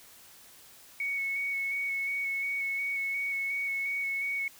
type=tone with vibrato; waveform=sine; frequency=2217 Hz; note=C#7; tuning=in tune; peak=-29 dBFS; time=1-4.48 s; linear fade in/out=2 ms; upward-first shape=square; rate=2.8 Hz; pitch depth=13 cents each way; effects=white hiss -54 dBFS RMS until 4.59 s